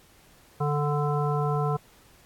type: harmonic tone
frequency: 146.83 Hz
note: D3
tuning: in tune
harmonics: 1 / 3 / 5 / 7 / 9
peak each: -25 / -30 / -32 / -33 / -35 dBFS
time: 0.6-1.77 s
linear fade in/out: 10 ms
effects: pink hiss -57 dBFS RMS until 2.25 s + AAC 64 kbps